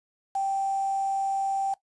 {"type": "tone with quantisation", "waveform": "sine", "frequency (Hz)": 782, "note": "G5", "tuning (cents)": -4, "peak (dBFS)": -24, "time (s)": [0.35, 1.74], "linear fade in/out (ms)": 5, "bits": 7, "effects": ["noise-tail reverb RT60 0.1 s tail -17 dB re dry", "resampled to 24000 Hz"]}